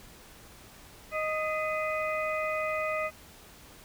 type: harmonic tone with a mistuned harmonic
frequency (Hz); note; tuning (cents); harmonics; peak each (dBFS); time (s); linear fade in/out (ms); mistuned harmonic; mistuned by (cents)
622.3; D#5; 0; 1 / 2 / 3 / 4; -31 / -34 / -36 / -37; 1.11-3.11; 50; 3; +140
effects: pink hiss -52 dBFS RMS until 3.84 s